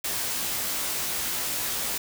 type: noise with comb filter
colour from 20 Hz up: white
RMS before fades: -29 dBFS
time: 0.04-1.98 s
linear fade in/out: 5 ms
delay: 17 ms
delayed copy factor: +0.65
effects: none